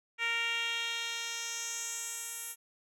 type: tone with band-pass filter sweep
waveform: 10% pulse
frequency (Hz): 463.8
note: A#4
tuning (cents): -9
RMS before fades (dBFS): -36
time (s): 0.18-2.56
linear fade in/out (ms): 50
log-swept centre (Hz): 2300 to 11000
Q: 2.2
effects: none